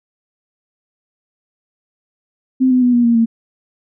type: tone with pitch steps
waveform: sine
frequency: 259.3 / 252.8 / 246.4 / 240.3 / 234.2 / 228.4 Hz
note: C4 / B3 / B3 / B3 / A#3 / A#3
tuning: -15 / +41 / -4 / -47 / +8 / -35 cents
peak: -9 dBFS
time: 2.6-3.26 s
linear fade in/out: 20 ms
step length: 110 ms
effects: none